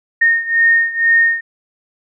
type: beating tone pair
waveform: sine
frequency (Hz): 1840 / 1842.1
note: A#6 / A#6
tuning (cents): -23 / -21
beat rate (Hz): 2.1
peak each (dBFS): -12 / -15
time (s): 0.21-1.41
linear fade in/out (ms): 10
effects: none